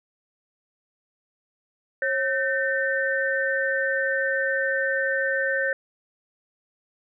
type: tone cluster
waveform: sine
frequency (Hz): 542 / 1539 / 1807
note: C#5 / G6 / A6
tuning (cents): -39 / -32 / +46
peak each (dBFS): -26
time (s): 2.02-5.73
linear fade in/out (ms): 2
effects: none